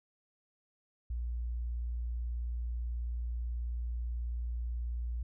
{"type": "tone", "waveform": "sine", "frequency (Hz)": 59.2, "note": "A#1", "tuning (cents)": 27, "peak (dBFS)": -33, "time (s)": [1.1, 5.23], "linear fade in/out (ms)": 5, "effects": []}